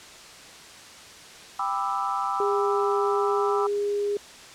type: chord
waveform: sine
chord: E minor seventh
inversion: first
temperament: just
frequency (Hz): 791.1 / 988.9 / 1186.7 / 1318.5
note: G5 / B5 / D6 / E6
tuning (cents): +16 / +2 / +18 / 0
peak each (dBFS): -30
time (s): 1.59-3.67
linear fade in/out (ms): 5
type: tone with pitch glide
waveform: sine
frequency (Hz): 405.5 to 409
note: G#4 to G#4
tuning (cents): -41 to -26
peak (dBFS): -23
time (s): 2.4-4.17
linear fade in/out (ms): 2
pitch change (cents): +15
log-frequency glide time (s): 2.97-3.69
effects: white hiss -45 dBFS RMS until 4.54 s + low-pass 7000 Hz 12 dB/octave